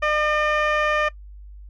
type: tone with low-pass filter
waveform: 15% pulse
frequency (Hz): 604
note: D5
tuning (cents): +48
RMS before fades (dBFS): -21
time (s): 0.02-1.09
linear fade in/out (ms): 10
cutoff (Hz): 2600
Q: 1
effects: noise-tail reverb RT60 0.1 s tail -20 dB re dry + added 50 Hz sine -38 dBFS peak until 1.69 s